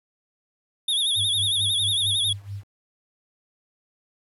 square tone with vibrato, 3520 Hz, A7, in tune, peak -21 dBFS, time 0.88-2.33 s, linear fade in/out 5 ms, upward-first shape sine, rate 11 Hz, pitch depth 110 cents each way
sine tone with tremolo, 100 Hz, G2, 35 cents sharp, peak -29 dBFS, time 1.15-2.65 s, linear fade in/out 50 ms, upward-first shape sine, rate 4.5 Hz, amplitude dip 85%
effects resampled to 32000 Hz + 9-bit

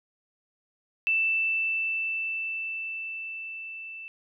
sine tone with level ramp, 2655 Hz, E7, 12 cents sharp, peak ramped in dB -21 to -38 dBFS, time 1.07-4.08 s, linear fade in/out 0 ms, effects none

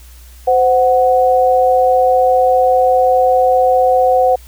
sine tone pair together, 515.1 / 740 Hz, C5 / F#5, -27 / 0 cents, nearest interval tritone, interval 627 cents, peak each -11 dBFS, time 0.47-4.36 s, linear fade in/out 10 ms, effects added 60 Hz sine -36 dBFS peak until 4.47 s + white hiss -45 dBFS RMS until 4.47 s

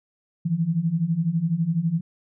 sine beating tone pair, 158.3 / 170.3 Hz, D#3 / F3, +30 / -43 cents, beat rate 12 Hz, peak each -25 / -22 dBFS, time 0.45-2.01 s, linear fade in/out 10 ms, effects none

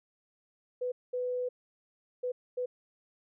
sine tone bursts at uneven times, 497.8 Hz, B4, 14 cents sharp, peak -30 dBFS, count 4, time 0.81-0.92 / 1.13-1.49 / 2.23-2.32 / 2.57-2.66 s, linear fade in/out 10 ms, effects none

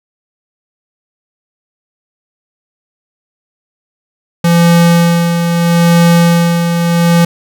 square tone with tremolo, 170.3 Hz, F3, 43 cents flat, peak -5 dBFS, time 4.44-7.25 s, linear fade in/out 5 ms, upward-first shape sine, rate 0.77 Hz, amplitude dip 50%, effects none

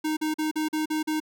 square tone bursts, 309.8 Hz, D#4, 7 cents flat, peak -25 dBFS, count 7, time 0.04-1.202 s, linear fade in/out 10 ms, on 130 ms, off 42 ms, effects none

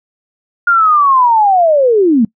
sine linear sweep, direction down, 1423 to 207.7 Hz, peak -6 dBFS, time 0.67-2.25 s, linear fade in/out 5 ms, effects noise-tail reverb RT60 0.1 s tail -24 dB re dry

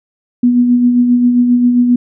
sine tone with tremolo, 244.2 Hz, B3, 19 cents flat, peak -5 dBFS, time 0.43-1.96 s, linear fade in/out 5 ms, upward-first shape sine, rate 7.5 Hz, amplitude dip 40%, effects none

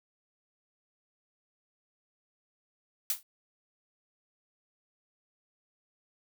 blue noise with exponential decay, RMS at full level -25 dBFS, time 3.1-3.23 s, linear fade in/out 2 ms, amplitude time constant 27 ms, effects none

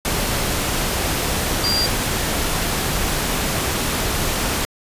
sine tone in noise, 4751 Hz, D8, 19 cents sharp, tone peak -18 dBFS, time 1.64-1.86 s, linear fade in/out 0 ms, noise pink, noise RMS -21 dBFS, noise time 0.05-4.65 s, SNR 0 dB, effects resampled to 32000 Hz

